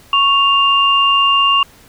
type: tone pair together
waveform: sine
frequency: 1110 / 2797 Hz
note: C#6 / F7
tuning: +2 / +2 cents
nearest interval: octave + major third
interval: 1600 cents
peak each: -12 dBFS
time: 0.13-1.63 s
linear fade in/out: 2 ms
effects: pink hiss -45 dBFS RMS until 1.88 s